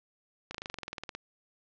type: slowing click train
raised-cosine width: 0.2 ms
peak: -20 dBFS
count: 15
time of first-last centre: 0.51-1.15 s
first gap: 35 ms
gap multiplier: 1.04
effects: low-pass 5000 Hz 12 dB/octave